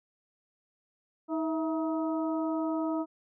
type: harmonic tone with a mistuned harmonic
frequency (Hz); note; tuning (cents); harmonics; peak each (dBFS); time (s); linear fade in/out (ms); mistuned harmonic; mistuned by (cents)
317.1; D#4; +33; 1 / 2 / 3 / 4; -29 / -35 / -39 / -41; 1.28-3.06; 50; 2; +56
effects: none